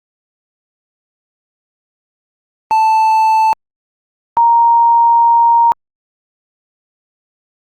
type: tone pair in turn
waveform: triangle / sine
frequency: 880 / 933.4 Hz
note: A5 / A#5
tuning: 0 / +2 cents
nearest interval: minor second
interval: 102 cents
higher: second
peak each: -6 dBFS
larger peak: neither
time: 2.71-3.53 / 4.37-5.72 s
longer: second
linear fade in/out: 0 ms
effects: Opus 32 kbps